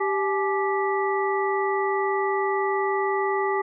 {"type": "harmonic tone with a mistuned harmonic", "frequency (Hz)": 392.1, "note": "G4", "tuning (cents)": 0, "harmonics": [1, 2, 3, 5], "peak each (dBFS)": [-24, -27, -29, -31], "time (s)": [0, 3.62], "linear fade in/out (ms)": 10, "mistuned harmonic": 2, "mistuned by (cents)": 140, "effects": []}